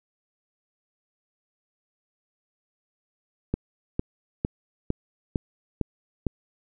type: click train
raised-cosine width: 3 ms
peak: -11 dBFS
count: 7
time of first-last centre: 3.54-6.267 s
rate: 2.2 Hz
effects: none